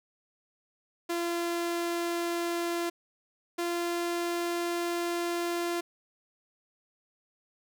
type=tone pair in turn; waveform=sawtooth; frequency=342.5 / 344.7 Hz; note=F4 / F4; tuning=-34 / -23 cents; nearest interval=unison; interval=11 cents; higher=second; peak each=-25 dBFS; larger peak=neither; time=1.09-2.9 / 3.58-5.81 s; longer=second; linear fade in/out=10 ms; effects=none